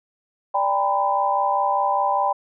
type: tone cluster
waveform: sine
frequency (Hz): 584 / 797 / 938 / 1003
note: D5 / G5 / A#5 / B5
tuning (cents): -10 / +28 / +11 / +26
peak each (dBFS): -26 / -21 / -28 / -22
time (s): 0.54-2.33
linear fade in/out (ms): 10
effects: none